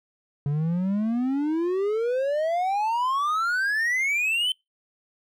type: exponential sweep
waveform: triangle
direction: up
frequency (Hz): 140 to 3100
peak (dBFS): -20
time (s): 0.46-4.52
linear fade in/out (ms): 2
effects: noise-tail reverb RT60 0.2 s tail -26 dB re dry